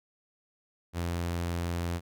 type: tone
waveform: sawtooth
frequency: 86 Hz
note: F2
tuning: 26 cents flat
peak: -26 dBFS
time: 0.93-2.01 s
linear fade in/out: 50 ms
effects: none